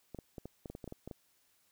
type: clicks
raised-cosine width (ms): 2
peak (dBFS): -30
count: 12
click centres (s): 0.147 / 0.188 / 0.382 / 0.456 / 0.658 / 0.7 / 0.751 / 0.842 / 0.877 / 0.924 / 1.076 / 1.112
effects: white hiss -72 dBFS RMS until 1.71 s